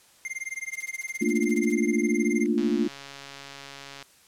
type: tone with tremolo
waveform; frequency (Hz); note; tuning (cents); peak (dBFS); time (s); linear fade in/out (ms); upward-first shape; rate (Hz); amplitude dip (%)
square; 2104; C7; +9; -29; 0.25-2.46; 0; sine; 19; 100
type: noise bursts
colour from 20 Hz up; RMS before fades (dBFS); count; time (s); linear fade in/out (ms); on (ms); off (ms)
blue; -41; 15; 0.73-1.724; 5; 28; 41
type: chord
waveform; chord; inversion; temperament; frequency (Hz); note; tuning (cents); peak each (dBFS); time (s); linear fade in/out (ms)
sine; Bb major seventh; third; equal; 220 / 233.1 / 293.7 / 349.2; A3 / Bb3 / D4 / F4; 0 / 0 / 0 / 0; -27; 1.21-2.88; 10
type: click train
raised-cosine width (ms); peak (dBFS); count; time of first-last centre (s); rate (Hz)
0.2; -24; 202; 2.58-4.026; 139
effects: white hiss -57 dBFS RMS until 4.27 s + low-pass 11000 Hz 12 dB/octave